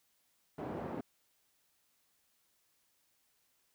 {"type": "band-pass noise", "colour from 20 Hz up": "pink", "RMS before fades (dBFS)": -41, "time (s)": [0.58, 1.01], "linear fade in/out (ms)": 5, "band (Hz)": [170, 780], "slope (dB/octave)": 12, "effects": ["white hiss -75 dBFS RMS until 3.74 s"]}